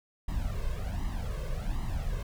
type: noise with flanger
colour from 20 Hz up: brown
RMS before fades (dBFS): -32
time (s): 0.28-2.23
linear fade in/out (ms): 5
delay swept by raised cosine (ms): 0.99 to 1.92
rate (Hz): 1.3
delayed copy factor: +0.8
effects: none